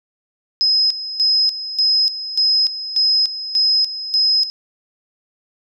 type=tone with tremolo; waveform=sine; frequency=5090 Hz; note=D#8; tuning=39 cents sharp; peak=-12 dBFS; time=0.61-4.5 s; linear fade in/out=0 ms; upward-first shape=square; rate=1.7 Hz; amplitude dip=75%; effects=none